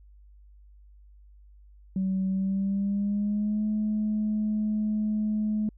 sine tone with pitch glide, 190 to 213.3 Hz, F#3 to G#3, +46 to +46 cents, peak -23 dBFS, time 1.96-5.69 s, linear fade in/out 2 ms, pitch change +200 cents, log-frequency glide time 2.28-3.65 s, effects tanh soft clip ceiling -20 dBFS + added 50 Hz sine -50 dBFS peak until 5.77 s

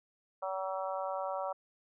harmonic tone, 190 Hz, F#3, 46 cents sharp, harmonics 3 / 4 / 5 / 6 / 7, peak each -37 / -39 / -41 / -43 / -44 dBFS, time 0.42-1.53 s, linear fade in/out 10 ms, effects none

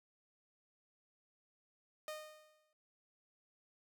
sawtooth tone with exponential decay, 615 Hz, D#5, 20 cents flat, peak -37 dBFS, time 2.08-2.73 s, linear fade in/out 1 ms, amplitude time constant 140 ms, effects none

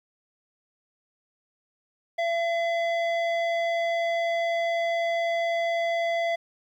square tone with low-pass filter, 676 Hz, E5, 43 cents sharp, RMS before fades -26 dBFS, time 2.18-6.36 s, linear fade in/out 10 ms, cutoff 2700 Hz, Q 1.2, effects 10-bit

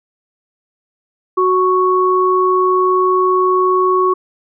sine tone pair together, 370 / 1108.7 Hz, F#4 / C#6, 0 / 0 cents, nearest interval octave + perfect fifth, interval 1900 cents, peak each -13 dBFS, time 1.37-4.14 s, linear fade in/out 10 ms, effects none

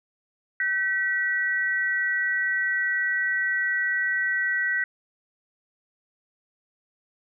sine tone pair together, 1531 / 1935.1 Hz, G6 / B6, -41 / -36 cents, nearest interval major third, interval 405 cents, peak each -26 / -24 dBFS, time 0.6-4.84 s, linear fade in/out 2 ms, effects none

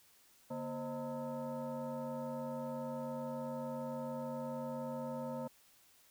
sine tone with frequency modulation, 144.5 Hz, D3, 28 cents flat, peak -38 dBFS, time 0.5-5.48 s, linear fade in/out 10 ms, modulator 382 Hz, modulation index 1.9, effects white hiss -66 dBFS RMS until 6.1 s

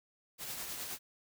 white noise with tremolo, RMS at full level -40 dBFS, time 0.38-0.99 s, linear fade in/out 50 ms, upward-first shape triangle, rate 9.6 Hz, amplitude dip 40%, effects none

